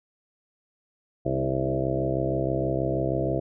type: harmonic tone with a mistuned harmonic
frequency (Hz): 66.3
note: C2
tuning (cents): +23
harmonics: 1 / 2 / 3 / 4 / 5 / 6 / 7 / 8 / 9 / 10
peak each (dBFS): -36 / -29 / -38 / -37 / -30 / -32 / -37 / -32 / -34 / -31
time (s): 1.25-3.4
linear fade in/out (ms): 10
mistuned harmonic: 5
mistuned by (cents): -17
effects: none